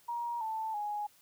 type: tone with pitch steps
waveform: sine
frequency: 946 / 882 / 832 Hz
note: A#5 / A5 / G#5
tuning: +25 / +4 / +3 cents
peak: -33 dBFS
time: 0.08-1.07 s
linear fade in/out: 10 ms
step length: 330 ms
effects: white hiss -64 dBFS RMS until 1.21 s